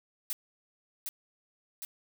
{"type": "noise with echo", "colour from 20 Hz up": "blue", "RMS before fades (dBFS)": -34, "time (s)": [0.3, 0.33], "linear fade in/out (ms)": 0, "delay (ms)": 760, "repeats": 2, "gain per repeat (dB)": -3, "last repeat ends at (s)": 1.85, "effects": []}